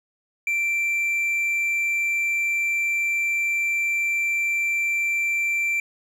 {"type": "tone", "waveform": "triangle", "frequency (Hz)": 2349, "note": "D7", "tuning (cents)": 0, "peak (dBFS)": -19, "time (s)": [0.47, 5.8], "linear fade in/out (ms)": 2, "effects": []}